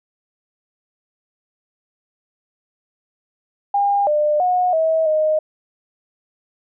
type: tone with pitch steps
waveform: sine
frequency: 806 / 599 / 726 / 643 / 620 Hz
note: G5 / D5 / F#5 / E5 / D#5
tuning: +48 / +34 / -33 / -43 / -6 cents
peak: -14 dBFS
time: 3.74-5.39 s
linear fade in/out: 5 ms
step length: 330 ms
effects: none